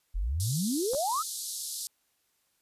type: exponential sweep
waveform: sine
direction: up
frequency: 38.89 to 1368 Hz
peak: -27 dBFS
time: 0.14-1.23 s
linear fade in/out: 20 ms
type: band-pass noise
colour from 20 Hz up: white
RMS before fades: -37 dBFS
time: 0.4-1.87 s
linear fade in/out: 0 ms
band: 3800 to 12000 Hz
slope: 48 dB/octave
type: clicks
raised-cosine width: 1 ms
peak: -26 dBFS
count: 2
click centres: 0.935 / 0.948 s
effects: white hiss -73 dBFS RMS until 2.61 s + resampled to 32000 Hz